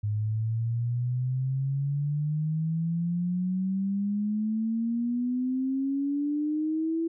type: exponential sweep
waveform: sine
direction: up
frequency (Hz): 103.83 to 333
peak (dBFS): -25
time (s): 0.03-7.08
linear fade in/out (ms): 10
effects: none